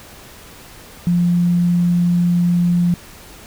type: tone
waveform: sine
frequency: 174.61 Hz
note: F3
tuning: in tune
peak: -12 dBFS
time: 1.07-2.94 s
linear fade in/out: 0 ms
effects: pink hiss -40 dBFS RMS until 3.46 s